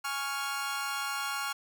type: chord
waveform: sawtooth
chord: Db major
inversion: second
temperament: equal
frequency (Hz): 830.6 / 1108.7 / 1396.9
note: Ab5 / Db6 / F6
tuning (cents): 0 / 0 / 0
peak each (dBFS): -35 / -33 / -31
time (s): 0.04-1.53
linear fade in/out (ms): 10
effects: none